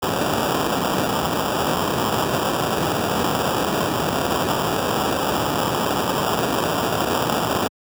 white noise with sample-and-hold, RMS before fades -21 dBFS, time 0.02-7.68 s, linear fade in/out 10 ms, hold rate 2100 Hz, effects high-pass 100 Hz 12 dB/octave

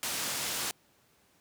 white low-pass noise, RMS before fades -34 dBFS, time 0.03-0.71 s, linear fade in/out 0 ms, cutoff 9800 Hz, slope 12 dB/octave, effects pink hiss -66 dBFS RMS until 1.4 s + high-pass 100 Hz 12 dB/octave

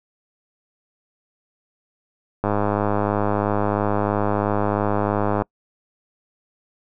click train, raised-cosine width 1 ms, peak -7 dBFS, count 308, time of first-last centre 2.44-5.421 s, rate 103 Hz, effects noise-tail reverb RT60 0.1 s tail -26 dB re dry

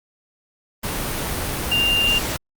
sine tone in noise, 2794 Hz, F7, in tune, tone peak -16 dBFS, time 1.71-2.19 s, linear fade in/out 10 ms, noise pink, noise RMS -25 dBFS, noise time 0.83-2.37 s, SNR +6 dB, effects Opus 32 kbps

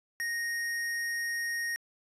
sine tone with hard clipping, 1864.7 Hz, A#6, in tune, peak -32 dBFS, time 0.2-1.76 s, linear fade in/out 0 ms, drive 16 dB, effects resampled to 32000 Hz

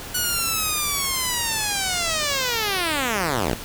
5% pulse linear sweep, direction down, 1480 to 43.1 Hz, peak -10 dBFS, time 0.14-3.55 s, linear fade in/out 10 ms, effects pink hiss -35 dBFS RMS until 3.64 s

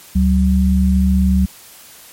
sine tone pair together, 71.7 / 188.67 Hz, D2 / F#3, -41 / +34 cents, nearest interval octave + perfect fourth, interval 1675 cents, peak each -13 dBFS, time 0.15-1.46 s, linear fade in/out 10 ms, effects white hiss -41 dBFS RMS until 2.12 s + MP3 64 kbps

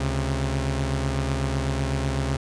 sawtooth tone pair together, 71.04 / 134.1 Hz, C#2 / C3, +43 / +43 cents, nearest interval major seventh, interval 1100 cents, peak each -22 / -22 dBFS, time 0-2.37 s, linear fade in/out 5 ms, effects resampled to 22050 Hz

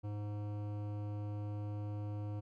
sine tone with hard clipping, 103.83 Hz, G#2, in tune, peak -40 dBFS, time 0.03-2.41 s, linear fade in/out 20 ms, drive 15 dB, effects none

